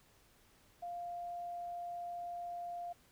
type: tone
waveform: sine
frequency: 698.5 Hz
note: F5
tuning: in tune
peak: -40 dBFS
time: 0.82-2.93 s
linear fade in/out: 10 ms
effects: pink hiss -67 dBFS RMS until 3.11 s